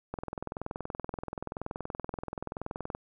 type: click train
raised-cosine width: 1 ms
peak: -21 dBFS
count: 60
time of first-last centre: 0.14-2.95 s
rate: 21 Hz
effects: none